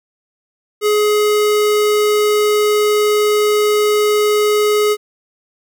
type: tone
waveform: square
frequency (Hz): 420.3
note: G#4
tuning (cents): +21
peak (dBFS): -12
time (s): 0.81-4.97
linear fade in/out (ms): 50
effects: none